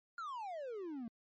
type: exponential sweep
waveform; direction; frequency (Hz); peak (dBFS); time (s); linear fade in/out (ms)
triangle; down; 1429 to 220; -39; 0.18-1.08; 2
effects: MP3 32 kbps